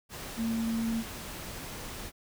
sine tone in noise, 227.3 Hz, A#3, 43 cents flat, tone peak -28 dBFS, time 0.36-1.04 s, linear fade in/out 50 ms, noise pink, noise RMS -41 dBFS, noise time 0.09-2.12 s, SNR +10 dB, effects none

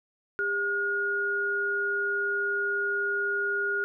sine tone pair together, 402.4 / 1434 Hz, G4 / F6, +45 / +45 cents, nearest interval octave + minor seventh, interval 2200 cents, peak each -32 / -26 dBFS, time 0.39-3.84 s, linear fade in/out 0 ms, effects none

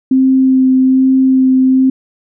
sine tone with vibrato, 261.6 Hz, C4, in tune, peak -6 dBFS, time 0.11-1.9 s, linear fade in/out 5 ms, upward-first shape sine, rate 1.2 Hz, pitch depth 11 cents each way, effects none

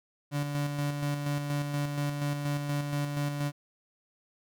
35% pulse tone with tremolo, 144.7 Hz, D3, 25 cents flat, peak -26 dBFS, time 0.31-3.52 s, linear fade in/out 50 ms, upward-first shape square, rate 4.2 Hz, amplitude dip 40%, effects none

